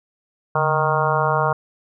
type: harmonic tone with a mistuned harmonic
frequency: 155.56 Hz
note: D#3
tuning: in tune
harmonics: 1 / 3 / 4 / 5 / 6 / 7 / 8 / 9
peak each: -24 / -25 / -24 / -25 / -24 / -23 / -27 / -26 dBFS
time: 0.55-1.53 s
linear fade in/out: 5 ms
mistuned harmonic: 1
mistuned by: -140 cents
effects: none